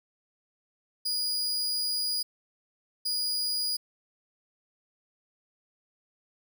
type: tone bursts at uneven times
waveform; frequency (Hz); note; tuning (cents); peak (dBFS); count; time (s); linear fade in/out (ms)
40% pulse; 4897; D#8; -28; -26; 2; 1.05-2.23 / 3.05-3.77; 10
effects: none